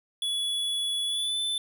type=tone with pitch glide; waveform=square; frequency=3398 to 3520 Hz; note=G#7 to A7; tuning=+39 to 0 cents; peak=-27 dBFS; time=0.22-1.58 s; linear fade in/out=2 ms; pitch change=+61 cents; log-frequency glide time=1.06-1.39 s; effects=none